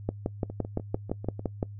two click trains, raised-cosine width 2 ms, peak -24 / -14 dBFS, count 7 / 10, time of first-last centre 0.5-1.394 / 0.09-1.628 s, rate 6.71 / 5.85 Hz, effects noise-tail reverb RT60 0.1 s tail -22 dB re dry + added 102 Hz sine -39 dBFS peak until 1.79 s

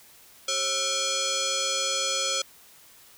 sine tone with frequency modulation, 1327 Hz, E6, 11 cents sharp, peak -24 dBFS, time 0.48-2.42 s, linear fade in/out 5 ms, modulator 934 Hz, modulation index 6.7, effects white hiss -53 dBFS RMS until 3.17 s

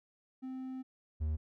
triangle tone pair in turn, 260 / 77.3 Hz, C4 / D#2, -11 / -11 cents, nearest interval octave + major sixth, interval 2100 cents, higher first, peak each -37 / -29 dBFS, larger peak second, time 0.42-0.83 / 1.2-1.37 s, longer first, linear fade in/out 20 ms, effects none

